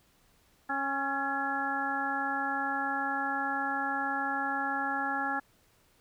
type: harmonic tone with a mistuned harmonic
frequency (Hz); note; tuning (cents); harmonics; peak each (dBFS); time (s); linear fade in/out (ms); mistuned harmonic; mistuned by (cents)
274.1; C#4; -19; 1 / 2 / 3 / 4 / 5 / 6; -38 / -45 / -33 / -42 / -35 / -34; 0.69-5.4; 10; 6; +46
effects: pink hiss -66 dBFS RMS until 6 s